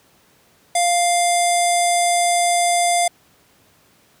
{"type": "tone with low-pass filter", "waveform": "square", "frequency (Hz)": 698.5, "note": "F5", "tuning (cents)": 0, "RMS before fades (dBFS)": -17, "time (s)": [0.75, 3.08], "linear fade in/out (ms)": 5, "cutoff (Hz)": 8900, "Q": 5.2, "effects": ["pink hiss -55 dBFS RMS until 4.2 s", "high-pass 100 Hz 12 dB/octave"]}